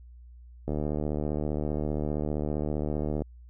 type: click train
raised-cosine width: 2 ms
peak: -17 dBFS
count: 192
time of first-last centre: 0.68-3.22 s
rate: 75.2 Hz
effects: added 60 Hz sine -46 dBFS peak until 3.49 s